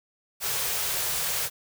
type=band-stop noise; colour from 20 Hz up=white; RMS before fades=-28 dBFS; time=0.4-1.5 s; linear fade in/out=50 ms; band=190 to 360 Hz; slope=96 dB/octave; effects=none